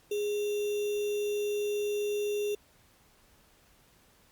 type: tone with sample-and-hold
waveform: sine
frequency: 413.9 Hz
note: G#4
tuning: 6 cents flat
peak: -28 dBFS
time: 0.11-2.55 s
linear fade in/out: 5 ms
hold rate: 3150 Hz
effects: pink hiss -63 dBFS RMS until 4.31 s + Opus 48 kbps